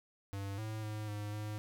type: tone with pitch steps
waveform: square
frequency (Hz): 98.9 / 109 / 107 / 104.2 / 106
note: G2 / A2 / A2 / G#2 / G#2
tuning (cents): +16 / -16 / -48 / +6 / +36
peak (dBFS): -39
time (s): 0.33-1.58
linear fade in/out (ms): 0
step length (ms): 250
effects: none